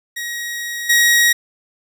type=tone with level steps; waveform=sawtooth; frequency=1895 Hz; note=A#6; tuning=28 cents sharp; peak=-20 / -7 dBFS; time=0.16-1.33 s; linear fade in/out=10 ms; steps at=0.89 s; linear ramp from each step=10 ms; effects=none